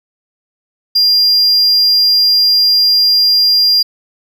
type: tone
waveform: triangle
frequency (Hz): 4800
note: D8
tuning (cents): +37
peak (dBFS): -6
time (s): 0.95-3.83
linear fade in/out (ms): 10
effects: none